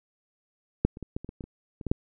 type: clicks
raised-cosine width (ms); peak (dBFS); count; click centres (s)
3; -7 / -28 / -23 / -17 / -26 / -25 / -24 / -28 / -26 / -18 / -8; 11; 0.85 / 0.971 / 1.027 / 1.165 / 1.246 / 1.291 / 1.408 / 1.44 / 1.812 / 1.867 / 1.915
effects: none